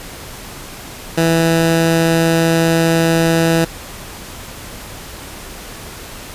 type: tone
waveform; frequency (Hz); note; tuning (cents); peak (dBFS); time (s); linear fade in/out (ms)
15% pulse; 164.81; E3; 0; -5; 1.17-3.65; 10
effects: pink hiss -32 dBFS RMS until 6.34 s + resampled to 32000 Hz